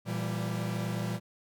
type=chord; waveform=45% pulse; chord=E diminished; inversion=second; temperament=equal with one note detuned; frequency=116.54 / 167.89 / 196 Hz; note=Bb2 / E3 / G3; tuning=0 / +32 / 0 cents; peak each=-34 / -36 / -36 dBFS; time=0.05-1.2 s; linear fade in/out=50 ms; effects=none